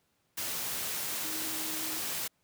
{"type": "tone in noise", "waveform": "sine", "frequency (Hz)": 315.3, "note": "D#4", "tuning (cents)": 23, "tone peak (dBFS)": -43, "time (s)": [1.24, 1.99], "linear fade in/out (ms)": 10, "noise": "white", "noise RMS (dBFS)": -35, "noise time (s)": [0.37, 2.28], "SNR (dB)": -11, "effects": ["pink hiss -74 dBFS RMS until 2.43 s", "high-pass 80 Hz 12 dB/octave"]}